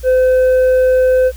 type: tone with tanh clipping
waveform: sine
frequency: 512 Hz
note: C5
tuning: 38 cents flat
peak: -9 dBFS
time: 0.03-1.32 s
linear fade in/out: 50 ms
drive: 4 dB
effects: added 60 Hz sine -28 dBFS peak until 1.36 s + white hiss -42 dBFS RMS until 1.36 s